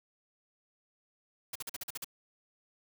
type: noise bursts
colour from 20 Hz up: white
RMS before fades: -39 dBFS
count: 8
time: 1.53-2.045 s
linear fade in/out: 5 ms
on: 25 ms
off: 45 ms
effects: none